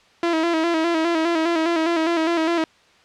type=tone with vibrato; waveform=sawtooth; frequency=330 Hz; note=E4; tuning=2 cents sharp; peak=-14 dBFS; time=0.23-2.64 s; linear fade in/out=2 ms; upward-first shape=square; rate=4.9 Hz; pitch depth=54 cents each way; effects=white hiss -54 dBFS RMS until 3.04 s + low-pass 4000 Hz 12 dB/octave